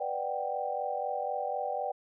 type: chord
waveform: sine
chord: G major seventh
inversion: first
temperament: equal with one note detuned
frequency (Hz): 493.9 / 589 / 740 / 784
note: B4 / D5 / F#5 / G5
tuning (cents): 0 / +5 / 0 / 0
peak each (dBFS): -38 / -36 / -37 / -34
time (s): 0-1.92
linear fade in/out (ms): 10
effects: none